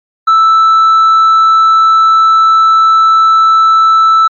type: tone with tanh clipping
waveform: triangle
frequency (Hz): 1318.5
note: E6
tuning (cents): 0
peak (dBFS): -4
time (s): 0.27-4.28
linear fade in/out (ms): 10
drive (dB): 7
effects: MP3 96 kbps